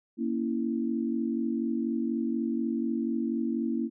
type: chord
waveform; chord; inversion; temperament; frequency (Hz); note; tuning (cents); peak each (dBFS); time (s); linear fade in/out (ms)
sine; A# diminished; none; equal; 233.1 / 277.2 / 329.6; A#3 / C#4 / E4; 0 / 0 / 0; -29 / -33 / -32; 0.17-3.9; 50
effects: none